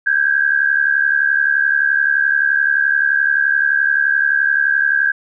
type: tone pair together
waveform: sine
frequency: 1568 / 1639.6 Hz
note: G6 / G#6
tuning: 0 / -23 cents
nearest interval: minor second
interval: 77 cents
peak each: -15 dBFS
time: 0.06-5.12 s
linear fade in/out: 10 ms
effects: none